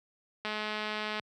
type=click train; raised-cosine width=0.3 ms; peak=-19 dBFS; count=160; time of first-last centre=0.45-1.196 s; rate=213 Hz; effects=high-pass 100 Hz 12 dB/octave